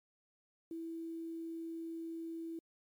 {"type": "tone with quantisation", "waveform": "sine", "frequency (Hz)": 329.6, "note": "E4", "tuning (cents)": 0, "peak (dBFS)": -40, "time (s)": [0.71, 2.59], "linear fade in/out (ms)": 2, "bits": 11, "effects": ["MP3 96 kbps"]}